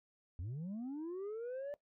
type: linear sweep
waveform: sine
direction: up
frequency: 78 to 587.3 Hz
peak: -37 dBFS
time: 0.39-1.74 s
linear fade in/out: 0 ms
effects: noise-tail reverb RT60 0.1 s tail -19 dB re dry + tanh soft clip ceiling -39 dBFS